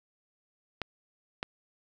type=clicks; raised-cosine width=0.3 ms; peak=-16 dBFS; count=2; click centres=0.817 / 1.429 s; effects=none

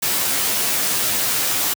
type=noise with comb filter; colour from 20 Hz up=white; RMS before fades=-20 dBFS; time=0.02-1.74 s; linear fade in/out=10 ms; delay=12 ms; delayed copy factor=-0.85; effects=high-pass 80 Hz 12 dB/octave

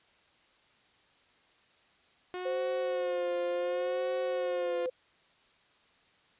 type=tone with vibrato; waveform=sawtooth; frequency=361.3 Hz; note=F#4; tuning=41 cents flat; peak=-32 dBFS; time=2.34-4.86 s; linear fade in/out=0 ms; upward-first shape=sine; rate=0.69 Hz; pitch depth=52 cents each way
type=tone with pitch glide; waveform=sine; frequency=523.3 to 509 Hz; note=C5 to C5; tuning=0 to -48 cents; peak=-30 dBFS; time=2.45-4.9 s; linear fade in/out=10 ms; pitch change=-48 cents; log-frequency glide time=4.59-4.75 s
effects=white hiss -65 dBFS RMS until 6.39 s + resampled to 8000 Hz

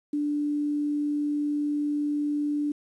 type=tone with quantisation; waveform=sine; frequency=293.7 Hz; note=D4; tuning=in tune; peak=-24 dBFS; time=0.13-2.72 s; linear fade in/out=5 ms; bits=9; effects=resampled to 24000 Hz

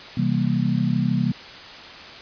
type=chord; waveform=sine; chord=C dominant seventh; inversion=none; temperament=just; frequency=130.81 / 163.52 / 196.22 / 235.5 Hz; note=C3 / E3 / G3 / Bb3; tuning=0 / -14 / +2 / +18 cents; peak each=-24 dBFS; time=0.17-1.32 s; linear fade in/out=5 ms; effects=white hiss -39 dBFS RMS until 2.21 s + resampled to 11025 Hz

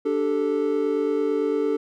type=chord; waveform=triangle; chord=D suspended fourth; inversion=none; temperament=just; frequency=293.7 / 391.6 / 440.5 Hz; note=D4 / G4 / A4; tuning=0 / -2 / +2 cents; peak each=-24 / -25 / -21 dBFS; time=0.05-1.77 s; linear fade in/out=10 ms; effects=none

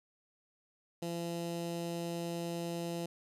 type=tone with notch filter; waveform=15% pulse; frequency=170 Hz; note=F3; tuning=46 cents flat; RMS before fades=-38 dBFS; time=1.02-3.06 s; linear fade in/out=5 ms; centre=1600 Hz; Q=1.2; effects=resampled to 32000 Hz

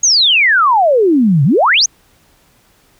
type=exponential two-way sweep; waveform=sine; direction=down then up; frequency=6730 to 130.81 to 6730 Hz; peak=-7 dBFS; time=0.03-1.86 s; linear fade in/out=5 ms; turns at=1.44 s; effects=pink hiss -52 dBFS RMS until 2.99 s

